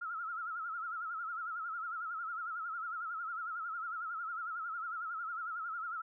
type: tone with vibrato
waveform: sine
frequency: 1347 Hz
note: E6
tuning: 37 cents sharp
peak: -37 dBFS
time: 0.01-6.02 s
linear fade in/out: 10 ms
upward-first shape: sine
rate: 11 Hz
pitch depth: 100 cents each way
effects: none